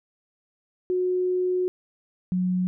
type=tone pair in turn; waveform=sine; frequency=364.9 / 182.45 Hz; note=F#4 / F#3; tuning=-24 / -24 cents; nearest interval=octave; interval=1200 cents; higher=first; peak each=-21 dBFS; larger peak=neither; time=0.9-1.68 / 2.32-2.67 s; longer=first; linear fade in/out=0 ms; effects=none